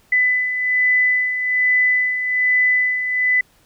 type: beating tone pair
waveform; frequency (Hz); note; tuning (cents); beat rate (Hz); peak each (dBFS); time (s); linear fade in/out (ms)
sine; 2000 / 2001.2; B6 / B6; +21 / +22; 1.2; -23 / -15; 0.12-3.41; 5
effects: pink hiss -56 dBFS RMS until 3.65 s